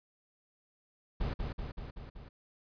brown noise with echo, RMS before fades -33 dBFS, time 1.2-1.34 s, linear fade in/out 10 ms, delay 190 ms, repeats 5, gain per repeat -3 dB, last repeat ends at 2.29 s, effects resampled to 11025 Hz

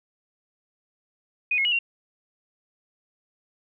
sine tone with pitch steps, 2483 / 2166 / 2912 / 2757 Hz, D#7 / C#7 / F#7 / F7, -4 / -41 / -28 / -23 cents, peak -20 dBFS, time 1.51-1.79 s, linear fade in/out 5 ms, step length 70 ms, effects none

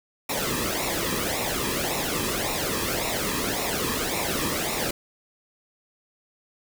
pink noise with flanger, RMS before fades -27 dBFS, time 0.29-4.91 s, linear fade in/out 5 ms, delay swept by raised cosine 0.63 to 1.4 ms, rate 1.8 Hz, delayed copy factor -0.7, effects none

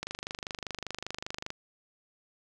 click train, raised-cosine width 0.2 ms, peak -18 dBFS, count 38, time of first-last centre 0.03-1.504 s, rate 25.1 Hz, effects none

